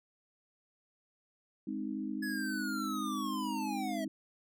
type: chord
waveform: sine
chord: Ab major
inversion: none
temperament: equal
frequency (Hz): 207.7 / 261.6 / 311.1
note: Ab3 / C4 / Eb4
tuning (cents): 0 / 0 / 0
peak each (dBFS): -39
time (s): 1.67-4.08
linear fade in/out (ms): 5
type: linear sweep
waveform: square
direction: down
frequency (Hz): 1700 to 634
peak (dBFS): -38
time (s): 2.22-4.05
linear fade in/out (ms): 10
effects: none